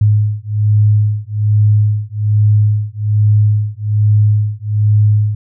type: beating tone pair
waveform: sine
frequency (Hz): 104.8 / 106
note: G#2 / G#2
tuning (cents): +16 / +36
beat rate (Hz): 1.2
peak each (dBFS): -12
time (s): 0.01-5.35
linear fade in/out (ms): 5
effects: none